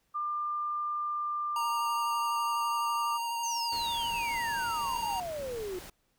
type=tone with pitch glide; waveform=sine; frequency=1196 to 1184.3 Hz; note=D6 to D6; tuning=+31 to +14 cents; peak=-30 dBFS; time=0.14-3.18 s; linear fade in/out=20 ms; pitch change=-17 cents; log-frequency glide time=0.94-2.45 s
type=tone with vibrato; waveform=square; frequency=933 Hz; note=A#5; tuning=1 cent sharp; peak=-32 dBFS; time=1.56-5.2 s; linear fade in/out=2 ms; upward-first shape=triangle; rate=12 Hz; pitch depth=19 cents each way
type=exponential sweep; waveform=sine; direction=down; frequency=6530 to 351.6 Hz; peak=-34 dBFS; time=3.43-5.79 s; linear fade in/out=5 ms
type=noise; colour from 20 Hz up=pink; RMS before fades=-46 dBFS; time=3.72-5.9 s; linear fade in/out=5 ms
effects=pink hiss -74 dBFS RMS until 6.18 s